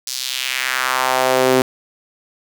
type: tone with high-pass filter sweep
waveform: sawtooth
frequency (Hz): 129.5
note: C3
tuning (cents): -17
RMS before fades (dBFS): -18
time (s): 0.07-1.62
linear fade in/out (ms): 2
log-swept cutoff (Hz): 5400 to 320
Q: 1.9
effects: none